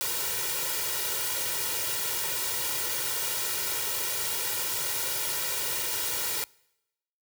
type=noise with comb filter; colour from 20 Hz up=white; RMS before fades=-30 dBFS; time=0.01-6.44 s; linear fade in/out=0 ms; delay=2.1 ms; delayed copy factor=+1; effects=noise-tail reverb RT60 0.9 s tail -25 dB re dry + high-pass 100 Hz 12 dB/octave